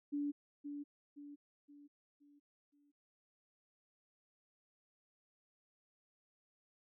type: tone with echo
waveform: sine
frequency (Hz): 289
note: D4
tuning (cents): -28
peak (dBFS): -35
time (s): 0.12-0.32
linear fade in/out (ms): 20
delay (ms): 520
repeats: 5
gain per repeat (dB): -7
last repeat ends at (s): 2.92
effects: none